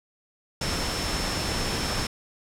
sine tone in noise, 5340 Hz, E8, 22 cents sharp, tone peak -34 dBFS, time 0.61-2.07 s, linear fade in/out 5 ms, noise pink, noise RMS -28 dBFS, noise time 0.61-2.07 s, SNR -9 dB, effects low-pass 9000 Hz 12 dB/octave

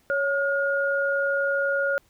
sine tone pair together, 556.3 / 1428 Hz, C#5 / F6, +6 / +38 cents, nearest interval octave + major third, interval 1632 cents, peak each -24 dBFS, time 0.1-1.98 s, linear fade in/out 0 ms, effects pink hiss -63 dBFS RMS until 2.09 s

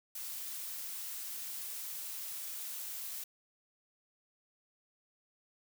blue noise, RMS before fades -42 dBFS, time 0.15-3.24 s, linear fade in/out 5 ms, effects none

